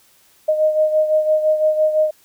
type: beating tone pair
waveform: sine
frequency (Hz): 618 / 623.9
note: D#5 / D#5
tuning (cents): -12 / +5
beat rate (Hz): 5.9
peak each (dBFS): -14 / -21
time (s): 0.48-2.11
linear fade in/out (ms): 10
effects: white hiss -54 dBFS RMS until 2.24 s